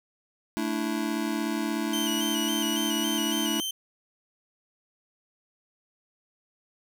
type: chord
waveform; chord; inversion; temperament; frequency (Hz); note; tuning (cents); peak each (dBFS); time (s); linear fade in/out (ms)
square; A suspended fourth; none; just; 220 / 293.3 / 330; A3 / D4 / E4; 0 / -2 / +2; -32; 0.57-3.6; 0
type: tone with vibrato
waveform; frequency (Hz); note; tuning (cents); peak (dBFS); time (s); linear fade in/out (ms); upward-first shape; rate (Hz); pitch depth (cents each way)
sawtooth; 3018; F#7; +34; -26; 1.93-3.71; 5; square; 3.6; 50
effects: none